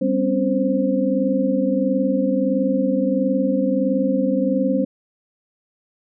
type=tone cluster; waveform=sine; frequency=197.1 / 254.9 / 276.4 / 524 Hz; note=G3 / C4 / C#4 / C5; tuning=+10 / -45 / -5 / +2 cents; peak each=-22 dBFS; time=0.01-4.85 s; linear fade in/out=10 ms; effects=none